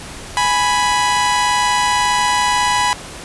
sawtooth tone pair together, 833.5 / 987.8 Hz, G#5 / B5, +6 / 0 cents, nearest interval minor third, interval 294 cents, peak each -15 / -11 dBFS, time 0.37-2.93 s, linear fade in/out 0 ms, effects pink hiss -32 dBFS RMS until 3.24 s + resampled to 24000 Hz

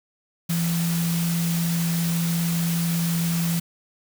sine tone in noise, 168.6 Hz, E3, 39 cents sharp, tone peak -21 dBFS, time 0.49-3.6 s, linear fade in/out 10 ms, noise white, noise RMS -31 dBFS, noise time 0.49-3.6 s, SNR +7 dB, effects none

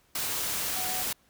sine tone in noise, 740 Hz, F#5, in tune, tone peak -37 dBFS, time 0.76-1.03 s, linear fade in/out 5 ms, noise white, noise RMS -31 dBFS, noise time 0.15-1.13 s, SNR -9 dB, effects pink hiss -65 dBFS RMS until 1.29 s

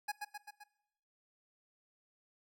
25% pulse tone with echo, 830.6 Hz, G#5, in tune, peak -31 dBFS, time 0.08-0.12 s, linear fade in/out 10 ms, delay 130 ms, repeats 4, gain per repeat -4 dB, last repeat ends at 0.64 s, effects noise-tail reverb RT60 1.0 s tail -22 dB re dry

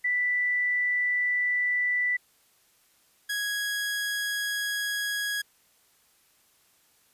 sine / sawtooth tone pair in turn, 1976 / 1659.4 Hz, B6 / G#6, 0 / -2 cents, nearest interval minor third, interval 302 cents, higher first, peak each -23 / -24 dBFS, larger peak first, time 0.04-2.17 / 3.29-5.42 s, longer neither, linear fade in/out 10 ms, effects white hiss -64 dBFS RMS until 7.13 s + resampled to 32000 Hz

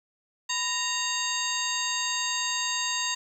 harmonic tone with a mistuned harmonic, 929 Hz, A#5, 6 cents flat, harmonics 1 / 2 / 3 / 4 / 5 / 7 / 8, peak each -34 / -34 / -34 / -34 / -34 / -34 / -34 dBFS, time 0.49-3.15 s, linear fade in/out 10 ms, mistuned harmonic 1, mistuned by +130 cents, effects 9-bit

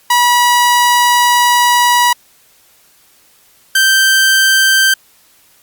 sawtooth tone pair in turn, 970 / 1562.2 Hz, B5 / G6, -31 / -6 cents, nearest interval minor sixth, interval 825 cents, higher second, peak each -4 dBFS, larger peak neither, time 0.1-2.13 / 3.75-4.94 s, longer first, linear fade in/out 5 ms, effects white hiss -49 dBFS RMS until 5.62 s + Opus 48 kbps

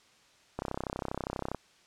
click train, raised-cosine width 1 ms, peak -19 dBFS, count 32, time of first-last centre 0.59-1.547 s, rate 32.4 Hz, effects white hiss -62 dBFS RMS until 1.86 s + low-pass 6000 Hz 12 dB/octave

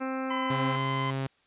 harmonic tone, 262.9 Hz, C4, 8 cents sharp, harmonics 1 / 2 / 3 / 4 / 5 / 6 / 7 / 8 / 9 / 10, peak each -32 / -36 / -40 / -42 / -39 / -44 / -51 / -49 / -49 / -51 dBFS, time 0-0.77 s, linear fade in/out 20 ms
sawtooth tone with pitch glide, 1017 to 1027.6 Hz, C6 to C6, -50 to -32 cents, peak -26 dBFS, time 0.3-1.11 s, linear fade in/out 10 ms, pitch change +18 cents, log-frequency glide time 0.57-0.8 s
sawtooth tone, 134.5 Hz, C3, 48 cents sharp, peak -25 dBFS, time 0.5-1.27 s, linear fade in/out 5 ms
effects white hiss -66 dBFS RMS until 1.46 s + resampled to 8000 Hz

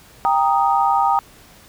sine chord, Eb major, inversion first, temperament equal with one note detuned, 791.3 / 932.3 / 1244.5 Hz, G5 / Bb5 / Eb6, +16 / 0 / 0 cents, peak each -17 / -18 / -20 dBFS, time 0.25-1.19 s, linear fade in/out 0 ms, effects pink hiss -47 dBFS RMS until 1.68 s

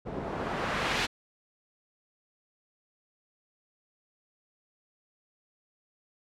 white noise with low-pass filter sweep, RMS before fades -32 dBFS, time 0.05-1.07 s, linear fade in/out 20 ms, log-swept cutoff 450 to 3300 Hz, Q 0.78, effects none

